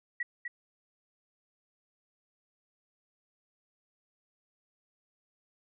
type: tone with echo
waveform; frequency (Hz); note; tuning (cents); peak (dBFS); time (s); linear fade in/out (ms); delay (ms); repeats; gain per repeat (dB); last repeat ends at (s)
sine; 1926; B6; -44; -30; 0.2-0.23; 5; 250; 1; -5; 0.48
effects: none